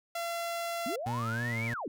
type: tone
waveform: sawtooth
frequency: 681 Hz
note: F5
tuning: 44 cents flat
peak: -29 dBFS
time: 0.15-0.96 s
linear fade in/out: 5 ms
type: linear two-way sweep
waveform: sine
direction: up then down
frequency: 208.4 to 2349 to 208.4 Hz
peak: -34 dBFS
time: 0.86-1.88 s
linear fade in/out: 2 ms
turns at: 1.66 s
type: tone with vibrato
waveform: 30% pulse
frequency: 116.54 Hz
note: A#2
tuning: in tune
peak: -30 dBFS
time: 1.06-1.74 s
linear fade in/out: 5 ms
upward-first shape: sine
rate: 3.2 Hz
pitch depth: 54 cents each way
effects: none